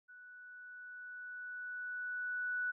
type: tone with level ramp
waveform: sine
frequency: 1480 Hz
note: F#6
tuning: in tune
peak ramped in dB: -53 to -33 dBFS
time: 0.08-2.72 s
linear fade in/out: 20 ms
effects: none